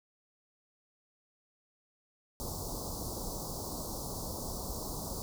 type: band-stop noise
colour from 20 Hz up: pink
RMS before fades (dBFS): -39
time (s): 2.4-5.22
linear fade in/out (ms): 0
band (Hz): 1100 to 4400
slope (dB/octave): 48
effects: none